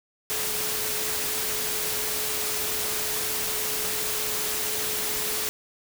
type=tone in noise; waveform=sine; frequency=427.8 Hz; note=A4; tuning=49 cents flat; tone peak=-38 dBFS; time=0.3-5.49 s; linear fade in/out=0 ms; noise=white; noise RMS=-28 dBFS; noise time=0.3-5.49 s; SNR=-13 dB; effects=none